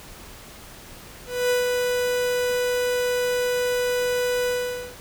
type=tone with ADSR envelope; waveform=45% pulse; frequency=494.2 Hz; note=B4; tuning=1 cent sharp; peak=-18 dBFS; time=1.26-4.96 s; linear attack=240 ms; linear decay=140 ms; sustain=-3 dB; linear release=480 ms; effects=pink hiss -43 dBFS RMS until 5 s